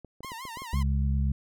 clicks, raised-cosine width 2 ms, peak -30 dBFS, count 8, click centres 0.047 / 0.206 / 0.247 / 0.319 / 0.453 / 0.572 / 0.62 / 0.735 s
sawtooth tone with vibrato, 987.8 Hz, B5, in tune, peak -34 dBFS, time 0.23-0.83 s, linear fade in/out 5 ms, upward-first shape sine, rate 5.9 Hz, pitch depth 160 cents each way
harmonic tone, 68.5 Hz, C#2, 20 cents flat, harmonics 1 / 2 / 3, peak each -24 / -30 / -34 dBFS, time 0.73-1.32 s, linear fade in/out 5 ms
effects none

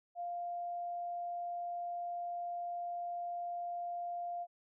sine tone, 698.5 Hz, F5, in tune, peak -37 dBFS, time 0.15-4.47 s, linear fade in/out 50 ms, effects none

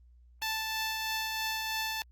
10% pulse tone with tremolo, 880 Hz, A5, in tune, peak -22 dBFS, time 0.42-2.02 s, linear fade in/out 0 ms, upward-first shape triangle, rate 3.1 Hz, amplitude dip 30%, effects added 60 Hz sine -55 dBFS peak until 2.11 s + Opus 32 kbps

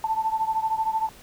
sine beating tone pair, 880 / 893 Hz, A5 / A5, 0 / +25 cents, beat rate 13 Hz, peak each -24 / -27 dBFS, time 0.04-1.09 s, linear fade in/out 2 ms, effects pink hiss -49 dBFS RMS until 1.22 s

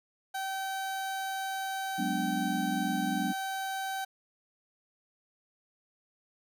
30% pulse tone, 771 Hz, G5, 29 cents flat, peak -30 dBFS, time 0.34-4.05 s, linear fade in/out 10 ms
sine chord, G# half-diminished seventh, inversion third, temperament equal with one note detuned, 185 / 207.7 / 247.8 / 293.7 Hz, F#3 / G#3 / B3 / D4, 0 / 0 / +6 / 0 cents, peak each -35 dBFS, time 1.98-3.33 s, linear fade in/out 10 ms
effects none

